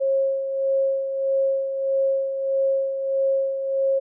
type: tone with tremolo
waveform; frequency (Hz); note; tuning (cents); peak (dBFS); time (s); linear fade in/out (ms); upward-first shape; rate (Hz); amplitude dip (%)
sine; 541; C#5; -42; -17; 0-4; 20; sine; 1.6; 55
effects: none